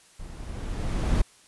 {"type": "noise with level ramp", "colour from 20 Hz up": "brown", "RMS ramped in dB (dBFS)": [-41, -21], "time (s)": [0.19, 1.22], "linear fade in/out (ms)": 10, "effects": ["white hiss -56 dBFS RMS until 1.47 s", "resampled to 24000 Hz"]}